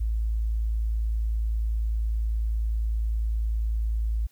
sine tone, 55 Hz, A1, in tune, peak -23 dBFS, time 0-4.27 s, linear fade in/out 10 ms, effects white hiss -64 dBFS RMS until 4.31 s

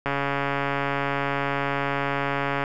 click train, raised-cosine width 0.5 ms, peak -10 dBFS, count 362, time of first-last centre 0.06-2.639 s, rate 140 Hz, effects none

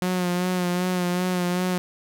sawtooth tone with vibrato, 180 Hz, F#3, 47 cents flat, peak -18 dBFS, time 0.02-1.78 s, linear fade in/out 0 ms, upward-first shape sine, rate 2.6 Hz, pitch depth 32 cents each way, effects none

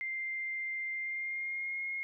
sine tone with pitch glide, 2095 to 2149 Hz, C7 to C7, +2 to +46 cents, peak -34 dBFS, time 0.01-2.03 s, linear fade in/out 0 ms, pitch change +44 cents, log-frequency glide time 0.93-1.82 s, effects none

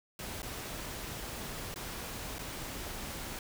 pink noise with dropouts, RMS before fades -41 dBFS, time 0.19-3.39 s, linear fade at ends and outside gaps 2 ms, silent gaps 0.42-0.429 / 1.742-1.759 / 2.385-2.391 s, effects none

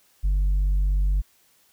sine tone with tanh clipping, 48.15 Hz, G1, 30 cents flat, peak -19 dBFS, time 0.23-1.22 s, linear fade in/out 20 ms, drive 2 dB, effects white hiss -61 dBFS RMS until 1.72 s

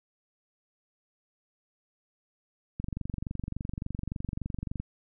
click train, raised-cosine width 5 ms, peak -21 dBFS, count 48, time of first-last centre 2.8-4.8 s, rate 23.5 Hz, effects none

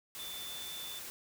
sine tone in noise, 3524 Hz, A7, 2 cents sharp, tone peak -43 dBFS, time 0.19-0.99 s, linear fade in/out 0 ms, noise white, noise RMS -45 dBFS, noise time 0.15-1.1 s, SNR -1 dB, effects none

